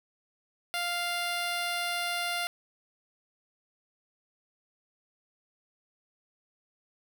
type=tone; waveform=10% pulse; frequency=698.5 Hz; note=F5; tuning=in tune; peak=-21 dBFS; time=0.74-2.47 s; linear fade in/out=0 ms; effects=none